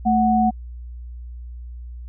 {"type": "tone pair together", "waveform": "sine", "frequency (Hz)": [220, 740], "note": ["A3", "F#5"], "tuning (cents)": [0, 0], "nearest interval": "octave + major sixth", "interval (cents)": 2100, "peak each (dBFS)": -17, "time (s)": [0.05, 0.51], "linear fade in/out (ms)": 20, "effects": ["added 60 Hz sine -32 dBFS peak until 2.08 s"]}